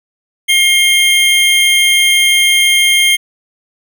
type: tone pair together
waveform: square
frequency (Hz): 2141 / 3173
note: C7 / G7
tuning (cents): +39 / +20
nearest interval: perfect fifth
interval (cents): 681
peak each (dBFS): -11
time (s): 0.48-3.17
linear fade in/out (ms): 20
effects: none